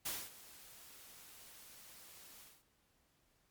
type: noise with ADSR envelope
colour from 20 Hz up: white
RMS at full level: -39 dBFS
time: 0.05-2.64 s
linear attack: 12 ms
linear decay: 230 ms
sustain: -18 dB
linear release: 230 ms
effects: pink hiss -75 dBFS RMS until 3.5 s + MP3 96 kbps